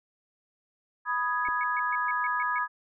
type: chord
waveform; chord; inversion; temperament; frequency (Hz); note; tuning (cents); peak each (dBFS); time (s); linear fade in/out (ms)
sine; G# minor; first; equal with one note detuned; 987.8 / 1244.5 / 1666; B5 / D#6 / G#6; 0 / 0 / +5; -30; 1.05-2.68; 50
type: tone bursts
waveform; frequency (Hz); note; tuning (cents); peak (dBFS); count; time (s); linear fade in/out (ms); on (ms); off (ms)
sine; 2217; C#7; 0; -34; 8; 1.45-2.584; 2; 28; 130
type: clicks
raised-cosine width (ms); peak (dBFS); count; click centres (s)
2; -34 / -32; 2; 1.485 / 1.488
effects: none